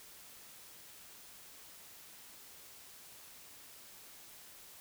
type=silence; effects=white hiss -55 dBFS RMS until 4.8 s